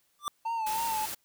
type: tone with exponential growth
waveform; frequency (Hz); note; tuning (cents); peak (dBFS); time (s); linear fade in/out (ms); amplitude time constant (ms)
square; 1178; D6; +5; -26; 0.19-0.28; 0; 19
type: tone with vibrato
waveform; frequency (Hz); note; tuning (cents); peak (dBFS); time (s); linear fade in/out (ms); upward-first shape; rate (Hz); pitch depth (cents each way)
triangle; 892; A5; +23; -27; 0.45-1.06; 10; sine; 3.2; 62
type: noise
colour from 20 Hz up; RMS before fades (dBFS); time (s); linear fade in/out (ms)
white; -37; 0.66-1.15; 10
effects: white hiss -71 dBFS RMS until 1.24 s